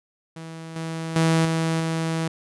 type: tone with level steps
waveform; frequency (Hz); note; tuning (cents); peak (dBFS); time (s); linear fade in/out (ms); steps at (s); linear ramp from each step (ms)
sawtooth; 162.7; E3; -22; -31 / -24 / -13 / -17 / -19; 0.36-2.28; 5; 0.76 / 1.16 / 1.45 / 1.8; 2
effects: resampled to 24000 Hz